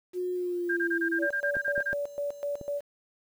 sine tone with pitch glide, 361.5 to 333.4 Hz, F#4 to E4, -40 to +20 cents, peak -28 dBFS, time 0.13-1.28 s, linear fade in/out 50 ms, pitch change -140 cents, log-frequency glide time 0.34-1.05 s
sine tone bursts, 1598 Hz, G6, 33 cents sharp, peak -26 dBFS, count 12, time 0.69-1.936 s, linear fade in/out 10 ms, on 80 ms, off 26 ms
sine tone with tremolo, 575 Hz, D5, 37 cents flat, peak -28 dBFS, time 1.18-2.82 s, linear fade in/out 50 ms, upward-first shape square, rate 4 Hz, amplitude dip 80%
clicks, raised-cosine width 2 ms, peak -26 dBFS, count 4, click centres 1.568 / 1.779 / 1.93 / 2.613 s
effects 9-bit

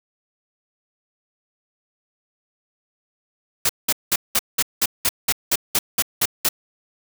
white noise bursts, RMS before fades -18 dBFS, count 13, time 3.65-6.489 s, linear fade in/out 5 ms, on 43 ms, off 190 ms, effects none

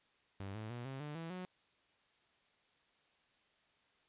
sawtooth tone with pitch steps, 98 / 108.74 / 120.65 / 133.87 / 148.54 / 164.82 / 182.87 Hz, G2 / A2 / B2 / C3 / D3 / E3 / F#3, 0 / -20 / -40 / +40 / +20 / 0 / -20 cents, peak -39 dBFS, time 0.4-1.45 s, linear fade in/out 0 ms, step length 150 ms, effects white hiss -73 dBFS RMS until 4.08 s + resampled to 8000 Hz

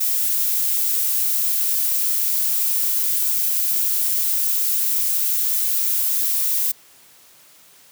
violet noise, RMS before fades -20 dBFS, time 0-6.72 s, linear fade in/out 10 ms, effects white hiss -50 dBFS RMS until 7.91 s + high-pass 80 Hz 12 dB/octave

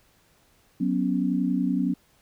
sine chord, F# suspended fourth, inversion none, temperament just, 185 / 246.7 / 277.5 Hz, F#3 / B3 / C#4, 0 / -2 / +2 cents, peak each -26 dBFS, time 0.8-1.94 s, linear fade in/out 10 ms, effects pink hiss -62 dBFS RMS until 2.21 s

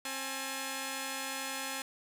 5% pulse tone pair together, 266.9 / 851.8 Hz, C4 / G#5, +35 / +44 cents, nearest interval octave + minor sixth, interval 2009 cents, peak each -27 dBFS, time 0.05-1.82 s, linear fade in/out 2 ms, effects none

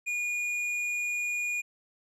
sine tone with hard clipping, 2440 Hz, D#7, 34 cents flat, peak -30 dBFS, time 0.06-1.62 s, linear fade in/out 20 ms, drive 7 dB, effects none

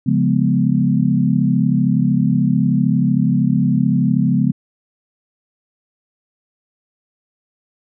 sine chord, C# dominant seventh, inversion none, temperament equal, 138.59 / 174.61 / 207.7 / 246.9 Hz, C#3 / E#3 / G#3 / B3, 0 / 0 / 0 / 0 cents, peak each -18 dBFS, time 0.06-4.52 s, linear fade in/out 10 ms, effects none

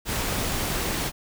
pink noise, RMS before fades -27 dBFS, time 0.05-1.12 s, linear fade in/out 50 ms, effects none

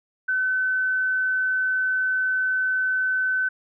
sine tone, 1518 Hz, F#6, 44 cents sharp, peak -20 dBFS, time 0.28-3.49 s, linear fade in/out 10 ms, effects none

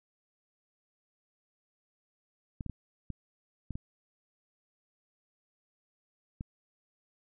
clicks, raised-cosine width 5 ms, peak -25 dBFS, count 7, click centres 2.608 / 2.663 / 2.697 / 3.103 / 3.707 / 3.755 / 6.409 s, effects none

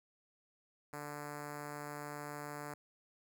5% pulse tone with notch filter, 146.83 Hz, D3, in tune, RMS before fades -45 dBFS, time 0.93-2.74 s, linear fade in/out 2 ms, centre 3600 Hz, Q 0.89, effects none

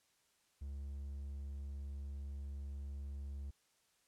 triangle tone, 69.9 Hz, C#2, 15 cents sharp, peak -40 dBFS, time 0.61-3.51 s, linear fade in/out 10 ms, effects white hiss -75 dBFS RMS until 4.07 s + low-pass 10000 Hz 12 dB/octave

